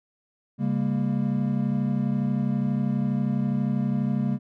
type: chord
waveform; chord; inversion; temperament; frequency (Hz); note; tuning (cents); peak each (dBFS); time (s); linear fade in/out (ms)
triangle; G diminished; second; equal with one note detuned; 138.59 / 200.8 / 233.1; Db3 / G3 / Bb3; 0 / +42 / 0; -25 / -24 / -25; 0.58-4.39; 50
effects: none